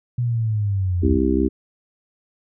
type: linear sweep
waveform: sine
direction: down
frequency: 123.47 to 79.9 Hz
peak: -18 dBFS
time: 0.18-1.17 s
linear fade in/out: 5 ms
type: harmonic tone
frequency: 65.41 Hz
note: C2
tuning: in tune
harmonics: 1 / 3 / 4 / 5 / 6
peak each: -23 / -25 / -21 / -21 / -23 dBFS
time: 1.02-1.49 s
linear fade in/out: 20 ms
effects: none